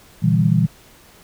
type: chord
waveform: sine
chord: E half-diminished seventh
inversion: second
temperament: just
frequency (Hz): 118.67 / 148.33 / 164.81 / 197.78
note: Bb2 / D3 / E3 / G3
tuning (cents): +31 / +18 / 0 / +16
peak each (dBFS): -18 / -21 / -16 / -20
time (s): 0.22-0.67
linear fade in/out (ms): 20
effects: pink hiss -48 dBFS RMS until 1.23 s